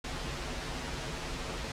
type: noise with comb filter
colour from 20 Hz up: pink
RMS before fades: -37 dBFS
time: 0.04-1.72 s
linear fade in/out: 5 ms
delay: 10 ms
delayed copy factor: -0.95
effects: low-pass 6000 Hz 12 dB/octave